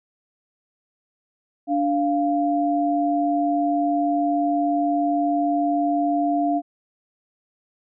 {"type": "tone pair together", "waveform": "sine", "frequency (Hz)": [291.4, 695], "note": ["D4", "F5"], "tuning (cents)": [-13, -9], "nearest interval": "octave + minor third", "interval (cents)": 1504, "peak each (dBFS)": -21, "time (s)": [1.67, 6.62], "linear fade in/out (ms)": 50, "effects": []}